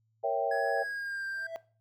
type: chord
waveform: sine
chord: A# diminished seventh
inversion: none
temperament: equal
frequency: 466.2 / 554.4 / 659.3 / 784 Hz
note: A#4 / C#5 / E5 / G5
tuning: 0 / 0 / 0 / 0 cents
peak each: -34 / -32 / -31 / -32 dBFS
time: 0.23-0.84 s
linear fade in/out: 20 ms
type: tone with pitch glide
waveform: triangle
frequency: 1676 to 1581.9 Hz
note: G#6 to G6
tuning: +15 to +15 cents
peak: -32 dBFS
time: 0.51-1.47 s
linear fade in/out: 5 ms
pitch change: -100 cents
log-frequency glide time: 0.73-1.26 s
type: tone with exponential growth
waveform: triangle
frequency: 659.3 Hz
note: E5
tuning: in tune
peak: -29 dBFS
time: 1.31-1.56 s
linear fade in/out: 0 ms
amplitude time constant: 53 ms
effects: noise-tail reverb RT60 0.4 s tail -19 dB re dry + added 111 Hz sine -70 dBFS peak until 1.8 s